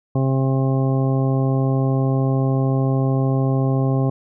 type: harmonic tone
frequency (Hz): 133.4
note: C3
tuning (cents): +34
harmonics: 1 / 2 / 3 / 4 / 5 / 6 / 8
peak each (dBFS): -17 / -23 / -27 / -29 / -31 / -33 / -35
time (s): 0.15-4.1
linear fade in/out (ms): 5
effects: none